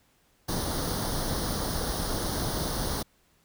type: noise with comb filter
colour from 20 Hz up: pink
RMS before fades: -30 dBFS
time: 0.48-3.03 s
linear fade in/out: 10 ms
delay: 0.2 ms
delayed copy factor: +0.8
effects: pink hiss -66 dBFS RMS until 3.44 s